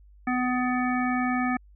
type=harmonic tone; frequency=250.5 Hz; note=B3; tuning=25 cents sharp; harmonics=1 / 3 / 5 / 7 / 9; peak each=-25 / -30 / -32 / -33 / -35 dBFS; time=0.27-1.57 s; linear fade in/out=5 ms; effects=added 50 Hz sine -50 dBFS peak until 1.75 s